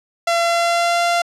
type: tone with pitch glide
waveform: sawtooth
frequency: 680 to 690.7 Hz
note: F5 to F5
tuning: -46 to -19 cents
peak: -11 dBFS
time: 0.27-1.22 s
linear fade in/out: 5 ms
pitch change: +27 cents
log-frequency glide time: 0.4-1.03 s
effects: low-pass 8000 Hz 12 dB/octave